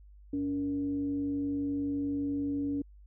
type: tone with frequency modulation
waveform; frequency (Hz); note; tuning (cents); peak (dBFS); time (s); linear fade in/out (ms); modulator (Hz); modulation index
sine; 283.3; C#4; +38; -29; 0.33-2.82; 5; 185; 0.32
effects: added 50 Hz sine -51 dBFS peak until 3.06 s